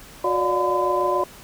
sine tone cluster, 363.1 / 575 / 602 / 714 / 1014 Hz, F#4 / D5 / D5 / F5 / B5, -33 / -37 / +43 / +38 / +45 cents, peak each -24 / -25 / -28 / -29 / -22 dBFS, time 0.24-1.24 s, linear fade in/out 5 ms, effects pink hiss -44 dBFS RMS until 1.43 s

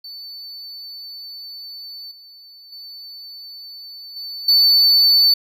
triangle tone with level steps, 4505 Hz, C#8, 27 cents sharp, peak -31 / -40 / -33 / -27 / -9 dBFS, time 0.04-5.34 s, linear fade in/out 5 ms, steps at 2.11 / 2.72 / 4.16 / 4.48 s, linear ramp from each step 5 ms, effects none

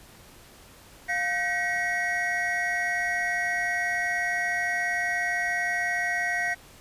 triangle tone cluster, 705 / 1539 / 1906 / 2189 Hz, F5 / G6 / A#6 / C#7, +16 / -32 / +38 / -22 cents, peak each -30 / -32 / -25 / -32 dBFS, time 1.08-6.55 s, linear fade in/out 20 ms, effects pink hiss -51 dBFS RMS until 6.8 s + resampled to 32000 Hz

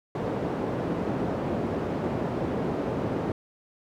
white band-pass noise, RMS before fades -29 dBFS, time 0.15-3.32 s, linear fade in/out 2 ms, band 110 to 440 Hz, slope 12 dB/octave, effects none

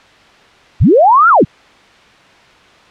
sine linear two-way sweep, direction up then down, 40.76 to 1430 to 72.7 Hz, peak -4 dBFS, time 0.8-1.45 s, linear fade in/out 20 ms, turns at 1.29 s, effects white hiss -43 dBFS RMS until 2.9 s + low-pass 3000 Hz 12 dB/octave

